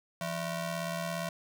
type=ring-modulated tone; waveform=sawtooth; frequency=418.7 Hz; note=G#4; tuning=14 cents sharp; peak=-26 dBFS; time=0.21-1.29 s; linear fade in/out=2 ms; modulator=248 Hz; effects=none